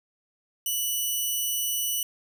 5% pulse tone, 2960 Hz, F#7, in tune, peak -17 dBFS, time 0.66-2.03 s, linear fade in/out 2 ms, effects none

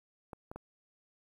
clicks, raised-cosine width 1 ms, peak -29 dBFS, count 3, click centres 0.332 / 0.515 / 0.56 s, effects 10-bit

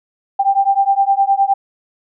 sine beating tone pair, 784 / 793.7 Hz, G5 / G5, 0 / +21 cents, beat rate 9.7 Hz, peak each -14 dBFS, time 0.39-1.54 s, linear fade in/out 10 ms, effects none

